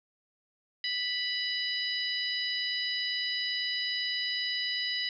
harmonic tone, 987.8 Hz, B5, in tune, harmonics 2 / 3 / 4 / 5, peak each -35 / -35 / -35 / -35 dBFS, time 0.84-5.09 s, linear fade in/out 2 ms, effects none

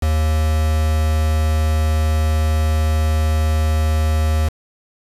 triangle tone with quantisation, 77.78 Hz, D#2, in tune, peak -12 dBFS, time 0.02-4.49 s, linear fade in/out 10 ms, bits 4, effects resampled to 32000 Hz

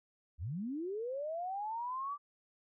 sine linear sweep, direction up, 61.74 to 1174.7 Hz, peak -36 dBFS, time 0.38-2.18 s, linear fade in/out 50 ms, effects none

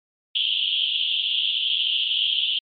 white band-pass noise, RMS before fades -23 dBFS, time 0.35-2.59 s, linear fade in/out 5 ms, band 2900 to 3400 Hz, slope 96 dB/octave, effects MP3 32 kbps

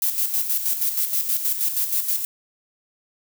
violet noise with tremolo, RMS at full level -21 dBFS, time 0.02-2.25 s, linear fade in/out 2 ms, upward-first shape square, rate 6.3 Hz, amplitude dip 55%, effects none

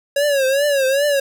square tone with vibrato, 554.4 Hz, C#5, in tune, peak -15 dBFS, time 0.16-1.2 s, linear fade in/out 5 ms, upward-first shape triangle, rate 2.5 Hz, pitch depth 120 cents each way, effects none

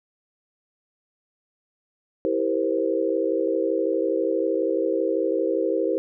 sine chord, C dominant seventh, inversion first, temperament just, 327 / 392.4 / 470.9 / 523.3 Hz, E4 / G4 / Bb4 / C5, -14 / +2 / +18 / 0 cents, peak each -26 dBFS, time 2.25-5.98 s, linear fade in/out 0 ms, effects none

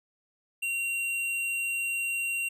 sine tone with hard clipping, 2753 Hz, F7, 25 cents flat, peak -29 dBFS, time 0.62-2.49 s, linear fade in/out 10 ms, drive 15 dB, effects resampled to 32000 Hz

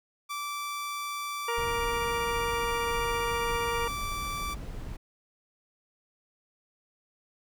sawtooth tone, 1165 Hz, D6, 14 cents flat, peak -29 dBFS, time 0.29-4.55 s, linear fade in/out 20 ms
harmonic tone, 469 Hz, A#4, 11 cents sharp, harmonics 1 / 2 / 3 / 4 / 5 / 6, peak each -32 / -33 / -39 / -39 / -41 / -41 dBFS, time 1.48-3.88 s, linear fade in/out 5 ms
brown noise, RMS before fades -38 dBFS, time 1.57-4.97 s, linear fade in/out 10 ms
effects none

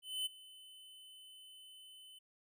square tone with ADSR envelope, 3033 Hz, F#7, 42 cents sharp, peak -35 dBFS, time 0.02-2.19 s, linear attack 240 ms, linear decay 15 ms, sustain -20 dB, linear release 9 ms, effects none

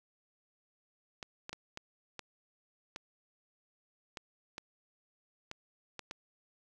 clicks, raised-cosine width 0.2 ms, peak -24 dBFS, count 11, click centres 1.228 / 1.494 / 1.53 / 1.774 / 2.193 / 2.961 / 4.172 / 4.581 / 5.514 / 5.993 / 6.111 s, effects none

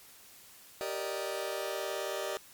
sawtooth chord, Eb major seventh, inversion first, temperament just, 388.9 / 466.7 / 583.4 / 622.3 Hz, G4 / Bb4 / D5 / Eb5, -14 / +2 / -12 / 0 cents, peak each -35 / -37 / -34 / -35 dBFS, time 0.81-2.37 s, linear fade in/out 0 ms, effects white hiss -55 dBFS RMS until 2.53 s + MP3 96 kbps

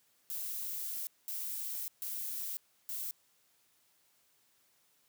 violet noise bursts at uneven times, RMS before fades -39 dBFS, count 4, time 0.3-1.07 / 1.28-1.88 / 2.02-2.57 / 2.89-3.11 s, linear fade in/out 0 ms, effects white hiss -71 dBFS RMS until 5.08 s + high-pass 80 Hz 12 dB/octave

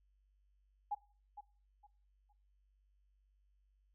sine tone with echo, 825 Hz, G#5, 12 cents flat, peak -34 dBFS, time 0.91-0.95 s, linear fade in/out 10 ms, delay 460 ms, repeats 3, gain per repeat -12 dB, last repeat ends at 2.33 s, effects noise-tail reverb RT60 0.4 s tail -20 dB re dry + added 49 Hz sine -70 dBFS peak until 3.94 s

